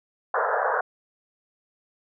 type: band-pass noise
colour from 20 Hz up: pink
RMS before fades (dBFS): -24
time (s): 0.34-0.81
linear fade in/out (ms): 5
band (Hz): 450 to 1700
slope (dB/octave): 96
effects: none